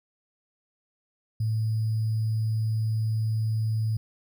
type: tone with sample-and-hold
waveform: sine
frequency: 110 Hz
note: A2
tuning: in tune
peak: -23 dBFS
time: 1.4-3.97 s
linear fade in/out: 5 ms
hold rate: 4900 Hz
effects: none